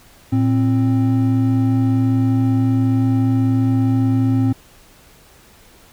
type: tone pair together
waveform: triangle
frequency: 112.9 / 263.9 Hz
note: A2 / C4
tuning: +45 / +15 cents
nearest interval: octave + minor third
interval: 1470 cents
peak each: -14 dBFS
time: 0.32-4.53 s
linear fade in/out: 10 ms
effects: pink hiss -48 dBFS RMS until 5.92 s